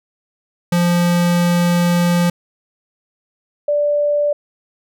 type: tone pair in turn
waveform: square / sine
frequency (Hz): 174.2 / 585.9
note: F3 / D5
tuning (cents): -4 / -4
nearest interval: octave + major sixth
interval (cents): 2100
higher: second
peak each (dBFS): -13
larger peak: neither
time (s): 0.72-2.3 / 3.68-4.33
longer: first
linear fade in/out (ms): 5
effects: none